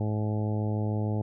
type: harmonic tone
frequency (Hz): 106.5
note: G#2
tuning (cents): +44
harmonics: 1 / 2 / 3 / 4 / 5 / 6 / 7 / 8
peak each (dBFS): -27 / -33 / -37 / -39 / -41 / -43 / -44 / -45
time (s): 0-1.22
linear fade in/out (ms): 5
effects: none